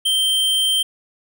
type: tone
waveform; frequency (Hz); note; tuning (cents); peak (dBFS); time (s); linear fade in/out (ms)
square; 3136; G7; 0; -16; 0.05-0.83; 10
effects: none